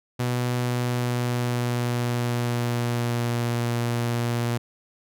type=tone with pitch glide; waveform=sawtooth; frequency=123 to 118.88 Hz; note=B2 to A#2; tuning=-7 to +34 cents; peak=-19 dBFS; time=0.19-4.58 s; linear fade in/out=10 ms; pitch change=-59 cents; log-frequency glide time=0.58-3.47 s; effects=none